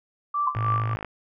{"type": "tone with tremolo", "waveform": "sine", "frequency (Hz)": 1169, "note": "D6", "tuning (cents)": -8, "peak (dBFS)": -21, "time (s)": [0.34, 0.94], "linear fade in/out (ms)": 5, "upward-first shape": "sine", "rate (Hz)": 3.3, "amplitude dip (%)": 80}
{"type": "tone with exponential decay", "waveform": "sine", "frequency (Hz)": 1029, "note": "C6", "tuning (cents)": -29, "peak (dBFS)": -17, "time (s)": [0.47, 0.56], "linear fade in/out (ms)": 5, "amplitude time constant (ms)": 19}
{"type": "click train", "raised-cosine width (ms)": 0.5, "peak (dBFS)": -18, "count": 27, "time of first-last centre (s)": [0.55, 1.047], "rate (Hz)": 52.3}
{"type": "tone", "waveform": "sine", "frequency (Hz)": 112.7, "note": "A2", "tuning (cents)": 42, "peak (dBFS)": -24, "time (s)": [0.56, 0.96], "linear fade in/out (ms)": 0}
{"effects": []}